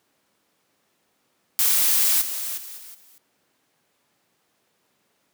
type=noise with level steps; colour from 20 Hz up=blue; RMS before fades=-19 / -29 / -38 / -42 / -53 dBFS; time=1.59-3.18 s; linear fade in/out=0 ms; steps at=2.21 / 2.57 / 2.77 / 2.94 s; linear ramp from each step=10 ms; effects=pink hiss -68 dBFS RMS until 5.33 s + high-pass 200 Hz 12 dB/octave